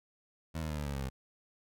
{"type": "tone with pitch steps", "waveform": "20% pulse", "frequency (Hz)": [81.1, 78.34, 75.67, 73.09, 70.6, 68.2, 65.87], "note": ["E2", "D#2", "D#2", "D2", "C#2", "C#2", "C2"], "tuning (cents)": [-28, 12, -48, -8, 32, -28, 12], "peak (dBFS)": -30, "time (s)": [0.54, 1.1], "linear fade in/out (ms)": 20, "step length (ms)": 80, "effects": []}